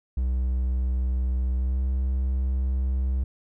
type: tone with pitch glide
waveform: triangle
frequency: 63.2 to 64.98 Hz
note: B1 to C2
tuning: +41 to -11 cents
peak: -20 dBFS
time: 0.17-3.24 s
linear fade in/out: 5 ms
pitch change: +48 cents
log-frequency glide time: 1.56-1.79 s
effects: none

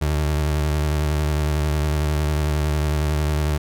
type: tone with vibrato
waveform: 30% pulse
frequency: 75.2 Hz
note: D2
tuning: 42 cents sharp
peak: -16 dBFS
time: 0.01-3.58 s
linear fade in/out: 10 ms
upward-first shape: sine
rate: 11 Hz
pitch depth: 42 cents each way
effects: none

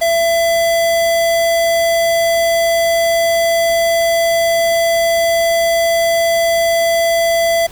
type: tone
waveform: square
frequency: 670 Hz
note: E5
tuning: 28 cents sharp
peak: -12 dBFS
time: 0.01-7.67 s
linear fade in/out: 10 ms
effects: added 50 Hz sine -44 dBFS peak until 7.71 s + pink hiss -38 dBFS RMS until 7.71 s

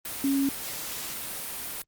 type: tone in noise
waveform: sine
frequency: 275.2 Hz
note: C#4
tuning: 12 cents flat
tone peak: -22 dBFS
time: 0.24-0.49 s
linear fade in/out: 2 ms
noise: white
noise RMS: -35 dBFS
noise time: 0.05-1.82 s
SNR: +10 dB
effects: Opus 32 kbps

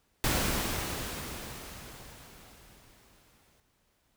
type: noise with exponential decay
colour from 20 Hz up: pink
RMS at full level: -27 dBFS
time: 0.24-3.6 s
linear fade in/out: 0 ms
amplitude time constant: 730 ms
effects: pink hiss -72 dBFS RMS until 4.16 s

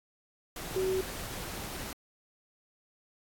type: tone in noise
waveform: sine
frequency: 377.1 Hz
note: F#4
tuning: 33 cents sharp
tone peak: -27 dBFS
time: 0.76-1.01 s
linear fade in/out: 2 ms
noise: pink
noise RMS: -40 dBFS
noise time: 0.56-1.93 s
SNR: +10 dB
effects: AAC 64 kbps

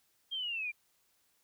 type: linear sweep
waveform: sine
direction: down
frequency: 3231 to 2349 Hz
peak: -34 dBFS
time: 0.31-0.72 s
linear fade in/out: 20 ms
effects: white hiss -73 dBFS RMS until 1.43 s

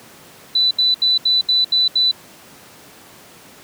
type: tone bursts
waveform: sine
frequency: 3985 Hz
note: B7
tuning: 15 cents sharp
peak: -12 dBFS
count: 7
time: 0.55-2.114 s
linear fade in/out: 5 ms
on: 160 ms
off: 74 ms
effects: pink hiss -43 dBFS RMS until 3.63 s + high-pass 150 Hz 12 dB/octave

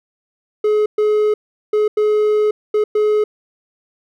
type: tone bursts at uneven times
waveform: triangle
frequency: 423.9 Hz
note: G#4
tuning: 35 cents sharp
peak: -10 dBFS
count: 6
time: 0.64-0.86 / 0.98-1.34 / 1.73-1.88 / 1.97-2.51 / 2.74-2.84 / 2.95-3.24 s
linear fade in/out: 5 ms
effects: none

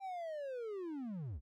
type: linear sweep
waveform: triangle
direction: down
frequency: 792 to 52.9 Hz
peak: -38 dBFS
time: 0-1.41 s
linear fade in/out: 50 ms
effects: none

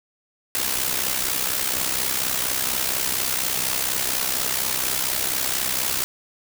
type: noise with amplitude modulation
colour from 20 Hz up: white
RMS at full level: -21 dBFS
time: 0.55-6.04 s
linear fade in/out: 0 ms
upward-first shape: sine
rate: 64.2 Hz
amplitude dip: 65%
effects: none

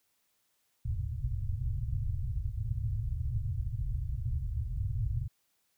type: low-pass noise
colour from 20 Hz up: white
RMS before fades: -33 dBFS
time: 0.85-5.28 s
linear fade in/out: 10 ms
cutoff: 130 Hz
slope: 96 dB/octave
effects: white hiss -75 dBFS RMS until 5.77 s

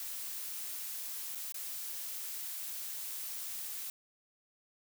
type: noise with dropouts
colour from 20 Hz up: blue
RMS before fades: -41 dBFS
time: 0-3.9 s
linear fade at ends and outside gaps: 1 ms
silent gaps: 1.35-1.354 / 1.522-1.543 s
effects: none

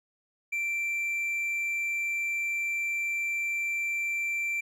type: tone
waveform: triangle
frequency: 2349 Hz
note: D7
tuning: in tune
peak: -26 dBFS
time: 0.52-4.61 s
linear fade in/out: 10 ms
effects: none

